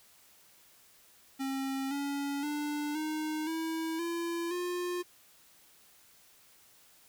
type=tone with pitch steps; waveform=square; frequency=269.2 / 281.9 / 295.3 / 309.2 / 323.9 / 339.2 / 355.2 Hz; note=C4 / C#4 / D4 / D#4 / E4 / E4 / F4; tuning=+49 / +29 / +10 / -11 / -30 / +50 / +29 cents; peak=-33 dBFS; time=1.39-5.03 s; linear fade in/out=20 ms; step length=520 ms; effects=white hiss -61 dBFS RMS until 7.08 s